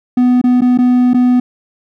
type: tone with dropouts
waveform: triangle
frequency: 248.4 Hz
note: B3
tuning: 10 cents sharp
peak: -5 dBFS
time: 0.17-1.4 s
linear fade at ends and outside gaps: 5 ms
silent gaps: 0.415-0.439 / 0.609-0.618 / 0.776-0.786 / 1.135-1.143 s
effects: none